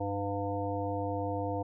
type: harmonic tone with a mistuned harmonic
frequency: 100.3 Hz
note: G2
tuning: 40 cents sharp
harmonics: 1 / 3 / 5 / 7 / 9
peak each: -36 / -37 / -36 / -37 / -40 dBFS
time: 0-1.63 s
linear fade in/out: 10 ms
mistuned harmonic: 1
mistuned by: -48 cents
effects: none